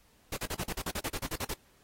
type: noise bursts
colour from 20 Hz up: pink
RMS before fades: -35 dBFS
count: 14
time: 0.32-1.538 s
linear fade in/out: 5 ms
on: 48 ms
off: 42 ms
effects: pink hiss -65 dBFS RMS until 1.83 s + AAC 48 kbps